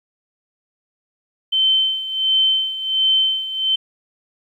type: tone with tremolo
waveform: sine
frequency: 3087 Hz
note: G7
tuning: 27 cents flat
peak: -12 dBFS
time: 1.52-3.76 s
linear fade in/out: 10 ms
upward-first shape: sine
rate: 1.4 Hz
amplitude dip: 75%
effects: 9-bit